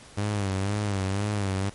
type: tone with vibrato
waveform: sawtooth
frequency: 100 Hz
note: G2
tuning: 35 cents sharp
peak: -21 dBFS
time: 0.17-1.7 s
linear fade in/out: 10 ms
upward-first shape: sine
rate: 2 Hz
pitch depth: 86 cents each way
effects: pink hiss -49 dBFS RMS until 1.74 s + MP3 48 kbps